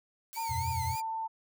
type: noise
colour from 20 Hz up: blue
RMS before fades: -46 dBFS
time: 0.33-1 s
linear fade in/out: 0 ms
type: tone with vibrato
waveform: 15% pulse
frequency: 2217 Hz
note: C#7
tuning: in tune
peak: -35 dBFS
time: 0.34-1.02 s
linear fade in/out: 20 ms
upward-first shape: triangle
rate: 3.5 Hz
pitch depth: 170 cents each way
type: tone with pitch glide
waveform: sine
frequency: 909 to 892.9 Hz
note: A#5 to A5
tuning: -44 to +25 cents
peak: -32 dBFS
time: 0.36-1.28 s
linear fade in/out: 20 ms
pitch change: -31 cents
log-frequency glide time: 0.63-0.9 s
type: chord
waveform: sine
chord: E suspended second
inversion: none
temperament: equal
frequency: 82.41 / 92.5 / 123.47 Hz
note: E2 / F#2 / B2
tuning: 0 / 0 / 0 cents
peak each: -37 dBFS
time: 0.49-0.96 s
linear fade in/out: 20 ms
effects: none